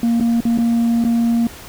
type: tone with dropouts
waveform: sine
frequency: 233.1 Hz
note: A#3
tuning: in tune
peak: -10 dBFS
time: 0.03-1.47 s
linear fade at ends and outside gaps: 2 ms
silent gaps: 0.2-0.208 / 0.405-0.452 / 0.576-0.585 / 1.041-1.049 s
effects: tanh soft clip ceiling -12 dBFS + pink hiss -37 dBFS RMS until 1.68 s